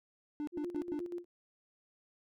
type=tone bursts; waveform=triangle; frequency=296.9 Hz; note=D4; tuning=19 cents sharp; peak=-33 dBFS; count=4; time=0.4-0.992 s; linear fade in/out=0 ms; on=73 ms; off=100 ms
type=tone with tremolo; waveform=sine; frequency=349.8 Hz; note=F4; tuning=3 cents sharp; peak=-36 dBFS; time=0.52-1.25 s; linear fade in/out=50 ms; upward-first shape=square; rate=8.3 Hz; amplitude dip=60%
effects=none